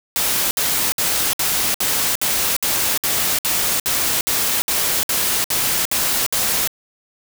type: noise bursts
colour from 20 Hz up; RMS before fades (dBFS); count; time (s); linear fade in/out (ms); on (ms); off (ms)
white; -19; 16; 0.16-6.675; 0; 350; 61
effects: none